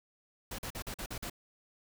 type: noise bursts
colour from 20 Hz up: pink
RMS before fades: -40 dBFS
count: 7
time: 0.51-1.299 s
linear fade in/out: 5 ms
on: 75 ms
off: 44 ms
effects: none